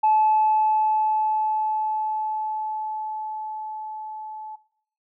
sine tone with level ramp, 864 Hz, A5, 32 cents flat, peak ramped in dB -14 to -34 dBFS, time 0.03-4.56 s, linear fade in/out 10 ms, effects noise-tail reverb RT60 0.7 s tail -20 dB re dry + tanh soft clip ceiling -11 dBFS

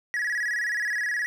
triangle tone with vibrato, 1800 Hz, A6, 39 cents sharp, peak -23 dBFS, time 0.14-1.26 s, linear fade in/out 0 ms, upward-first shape square, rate 19 Hz, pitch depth 110 cents each way, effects none

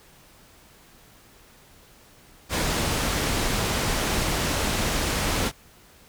pink low-pass noise, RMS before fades -25 dBFS, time 2.49-5.52 s, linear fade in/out 50 ms, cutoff 10000 Hz, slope 12 dB/octave, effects pink hiss -53 dBFS RMS until 6.08 s

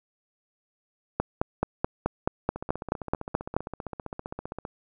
two click trains, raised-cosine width 1 ms, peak -9 / -20 dBFS, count 12 / 33, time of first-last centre 1.2-3.566 / 2.56-4.652 s, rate 4.65 / 15.3 Hz, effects none

